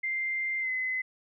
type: tone with pitch glide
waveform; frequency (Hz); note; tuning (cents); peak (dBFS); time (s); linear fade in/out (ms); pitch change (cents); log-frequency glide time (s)
sine; 2093 to 2035; C7 to C7; 0 to -49; -28; 0.03-1.02; 10; -49; 0.6-0.7
effects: none